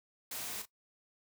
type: noise with echo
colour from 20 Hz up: white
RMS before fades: -41 dBFS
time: 0.31-0.62 s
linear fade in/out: 5 ms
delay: 35 ms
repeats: 1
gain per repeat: -9 dB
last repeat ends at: 0.655 s
effects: noise-tail reverb RT60 0.1 s tail -18 dB re dry + high-pass 80 Hz 12 dB/octave